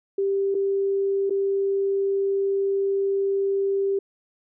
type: tone with dropouts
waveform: sine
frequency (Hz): 393.4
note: G4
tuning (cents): +6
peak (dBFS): -20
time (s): 0.18-3.99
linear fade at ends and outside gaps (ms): 5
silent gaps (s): 0.545-0.549 / 1.297-1.305
effects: none